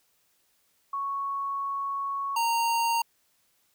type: tone pair in turn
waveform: sine / square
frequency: 1108.7 / 925.9 Hz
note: C#6 / A#5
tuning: 0 / -12 cents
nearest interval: minor third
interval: 312 cents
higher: first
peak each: -28 / -24 dBFS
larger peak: second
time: 0.93-2.36 / 2.36-3.02 s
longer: first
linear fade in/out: 5 ms
effects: white hiss -69 dBFS RMS until 3.74 s